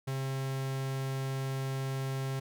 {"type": "tone", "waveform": "45% pulse", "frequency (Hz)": 134, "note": "C3", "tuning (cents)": 42, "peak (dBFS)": -32, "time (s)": [0.07, 2.4], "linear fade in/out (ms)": 10, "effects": []}